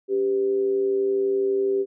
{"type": "tone with amplitude modulation", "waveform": "sine", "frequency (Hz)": 393.1, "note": "G4", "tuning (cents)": 5, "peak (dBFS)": -17, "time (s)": [0.08, 1.86], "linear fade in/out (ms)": 50, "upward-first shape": "sine", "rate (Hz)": 112, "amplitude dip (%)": 50, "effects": []}